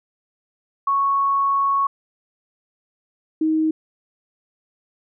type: tone pair in turn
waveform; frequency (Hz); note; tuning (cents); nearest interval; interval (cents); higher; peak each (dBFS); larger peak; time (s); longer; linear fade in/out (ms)
sine; 1107 / 315; C#6 / D#4; -3 / +21; octave + minor seventh; 2176; first; -16; neither; 0.87-1.87 / 3.41-3.71; first; 5
effects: none